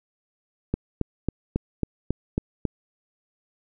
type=click train; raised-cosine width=3 ms; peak=-10 dBFS; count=8; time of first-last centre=0.74-2.653 s; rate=3.66 Hz; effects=none